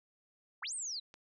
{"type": "linear two-way sweep", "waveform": "sine", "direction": "up then down", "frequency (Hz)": [650, 8890, 3852], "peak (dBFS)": -37, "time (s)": [0.62, 1], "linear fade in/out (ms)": 10, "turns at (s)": 0.74}
{"type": "click", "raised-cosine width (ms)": 0.2, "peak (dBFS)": -35, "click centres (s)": 1.141}
{"effects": []}